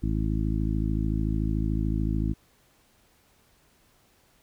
harmonic tone, 53.6 Hz, A1, 45 cents flat, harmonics 1 / 2 / 3 / 4 / 5 / 6, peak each -27 / -30 / -32 / -33 / -34 / -35 dBFS, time 0.02-2.34 s, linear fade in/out 20 ms, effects pink hiss -63 dBFS RMS until 4.42 s

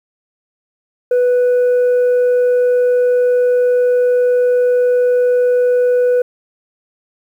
sine tone, 493.9 Hz, B4, in tune, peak -7 dBFS, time 1.11-6.22 s, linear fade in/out 5 ms, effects tanh soft clip ceiling -9 dBFS + 8-bit

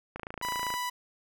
click train, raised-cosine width 0.5 ms, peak -22 dBFS, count 17, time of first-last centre 0.16-0.74 s, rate 27.6 Hz
sawtooth tone, 987.8 Hz, B5, in tune, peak -27 dBFS, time 0.42-0.9 s, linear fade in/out 10 ms
effects none

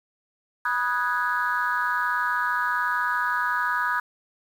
sine chord, G# minor seventh, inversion first, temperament equal with one note detuned, 978.1 / 1244.5 / 1480 / 1661.2 Hz, B5 / D#6 / F#6 / G#6, -17 / 0 / 0 / 0 cents, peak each -27 dBFS, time 0.65-4 s, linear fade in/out 5 ms, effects tanh soft clip ceiling -14 dBFS + 8-bit

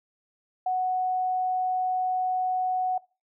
sine tone, 740 Hz, F#5, in tune, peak -23 dBFS, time 0.66-2.98 s, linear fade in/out 5 ms, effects noise-tail reverb RT60 0.3 s tail -21 dB re dry

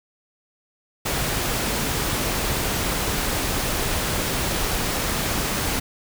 pink noise, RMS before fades -24 dBFS, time 1.05-5.8 s, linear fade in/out 10 ms, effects none

